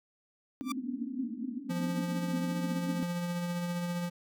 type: tone with exponential growth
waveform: sawtooth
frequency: 1174.7 Hz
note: D6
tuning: in tune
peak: -27 dBFS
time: 0.61-0.72 s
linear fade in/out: 5 ms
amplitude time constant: 22 ms
type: band-pass noise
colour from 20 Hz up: white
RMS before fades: -37 dBFS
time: 0.61-3.03 s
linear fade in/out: 0 ms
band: 230 to 280 Hz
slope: 96 dB/octave
type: tone with tremolo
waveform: square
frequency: 174.61 Hz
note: F3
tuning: in tune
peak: -31 dBFS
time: 1.69-4.1 s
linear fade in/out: 20 ms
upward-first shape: triangle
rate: 15 Hz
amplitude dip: 35%
effects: none